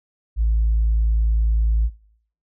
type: tone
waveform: sine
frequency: 55 Hz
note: A1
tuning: in tune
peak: -14 dBFS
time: 0.36-1.9 s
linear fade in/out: 50 ms
effects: noise-tail reverb RT60 0.6 s tail -20 dB re dry + tanh soft clip ceiling -12 dBFS